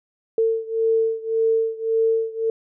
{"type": "beating tone pair", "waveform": "sine", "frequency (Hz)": [448.9, 450.7], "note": ["A4", "A4"], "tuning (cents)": [35, 42], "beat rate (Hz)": 1.8, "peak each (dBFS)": [-20, -22], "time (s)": [0.38, 2.5], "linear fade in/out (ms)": 2, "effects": []}